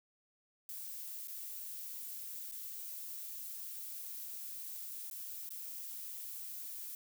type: noise with dropouts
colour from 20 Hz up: violet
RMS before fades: -45 dBFS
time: 0.69-6.95 s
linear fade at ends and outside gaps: 1 ms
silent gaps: 1.274-1.281 / 2.514-2.521 / 5.1-5.111 / 5.491-5.505 s
effects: none